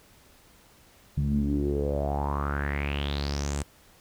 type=tone with low-pass filter sweep; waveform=sawtooth; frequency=71.3 Hz; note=C#2; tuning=49 cents sharp; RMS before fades=-28 dBFS; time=1.17-3.63 s; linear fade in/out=5 ms; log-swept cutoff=160 to 8400 Hz; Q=6.7; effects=pink hiss -57 dBFS RMS until 4 s